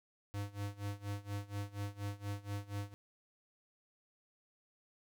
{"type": "tone with tremolo", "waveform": "square", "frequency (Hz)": 101.4, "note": "G#2", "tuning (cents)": -41, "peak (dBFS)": -37, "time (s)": [0.34, 2.94], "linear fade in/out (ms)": 0, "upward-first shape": "sine", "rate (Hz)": 4.2, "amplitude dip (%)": 90, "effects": []}